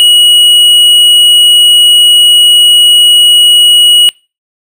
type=tone with tanh clipping; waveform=sine; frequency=2911 Hz; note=F#7; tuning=29 cents flat; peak=-3 dBFS; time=0-4.09 s; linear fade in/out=0 ms; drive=10 dB; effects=noise-tail reverb RT60 0.3 s tail -25 dB re dry